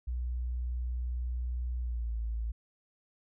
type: tone with pitch glide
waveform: sine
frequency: 61.1 to 56.03 Hz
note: B1 to A1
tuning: -18 to +32 cents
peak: -31 dBFS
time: 0.07-2.52 s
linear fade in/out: 10 ms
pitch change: -150 cents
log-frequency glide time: 1.8-2.16 s
effects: none